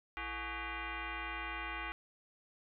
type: tone with frequency modulation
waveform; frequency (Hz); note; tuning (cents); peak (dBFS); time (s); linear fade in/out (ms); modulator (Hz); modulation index
sine; 450; A4; +39; -38; 0.17-1.92; 0; 392; 5.8
effects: none